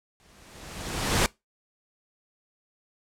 pink noise with exponential growth, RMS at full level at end -20 dBFS, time 0.2-1.26 s, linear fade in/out 0 ms, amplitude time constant 230 ms, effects noise-tail reverb RT60 0.2 s tail -22 dB re dry + low-pass 10000 Hz 12 dB/octave

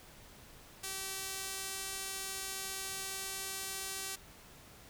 sawtooth tone with band-pass filter, 385.7 Hz, G4, 28 cents flat, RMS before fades -41 dBFS, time 0.83-4.16 s, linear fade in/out 10 ms, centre 9500 Hz, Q 0.73, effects pink hiss -56 dBFS RMS until 4.89 s

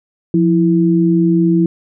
sine tone pair together, 174.61 / 329.6 Hz, F3 / E4, 0 / 0 cents, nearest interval major seventh, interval 1100 cents, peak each -12 dBFS, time 0.34-1.66 s, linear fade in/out 2 ms, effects none

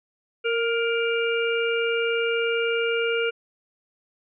harmonic tone with a mistuned harmonic, 469.1 Hz, A#4, 11 cents sharp, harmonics 1 / 3 / 5 / 6, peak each -23 / -28 / -30 / -31 dBFS, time 0.44-3.31 s, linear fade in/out 20 ms, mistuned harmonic 1, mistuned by -26 cents, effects none

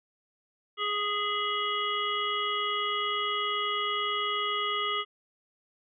harmonic tone with a mistuned harmonic, 415.3 Hz, G#4, in tune, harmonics 1 / 3 / 5 / 7 / 8, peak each -37 / -30 / -36 / -34 / -35 dBFS, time 0.77-5.05 s, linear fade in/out 50 ms, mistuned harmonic 5, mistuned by -31 cents, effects none

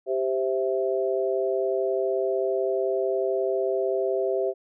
sine chord, C major, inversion second, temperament equal, 392 / 523.3 / 659.3 Hz, G4 / C5 / E5, 0 / 0 / 0 cents, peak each -25 / -28 / -28 dBFS, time 0.06-4.54 s, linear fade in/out 50 ms, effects none

